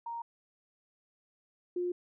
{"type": "tone pair in turn", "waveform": "sine", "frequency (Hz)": [932.3, 355.5], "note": ["A#5", "F4"], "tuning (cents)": [0, 31], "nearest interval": "octave + perfect fourth", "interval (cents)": 1669, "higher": "first", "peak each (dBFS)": [-36, -30], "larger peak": "second", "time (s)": [[0.06, 0.22], [1.76, 1.92]], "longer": "neither", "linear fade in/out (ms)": 5, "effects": []}